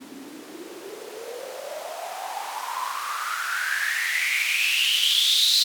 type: noise with band-pass filter sweep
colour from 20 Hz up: blue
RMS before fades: -26 dBFS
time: 0-5.64 s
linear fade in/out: 20 ms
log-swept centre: 250 to 4200 Hz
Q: 9.1
effects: none